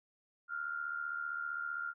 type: tone with amplitude modulation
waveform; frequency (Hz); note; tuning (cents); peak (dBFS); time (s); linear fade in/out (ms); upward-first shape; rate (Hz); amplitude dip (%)
sine; 1400; F6; +4; -33; 0.48-1.94; 50; sine; 75.4; 70
effects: none